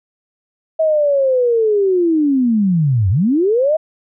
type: linear two-way sweep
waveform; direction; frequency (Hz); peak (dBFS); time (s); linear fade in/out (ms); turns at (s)
sine; down then up; 646 to 87.5 to 646; -11; 0.79-3.77; 10; 3.1
effects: none